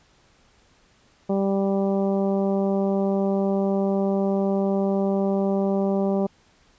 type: harmonic tone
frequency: 196 Hz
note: G3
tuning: in tune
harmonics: 1 / 2 / 3 / 4 / 5 / 6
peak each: -22 / -25 / -27 / -33 / -40 / -44 dBFS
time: 1.29-6.27 s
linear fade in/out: 10 ms
effects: pink hiss -59 dBFS RMS until 6.78 s + resampled to 16000 Hz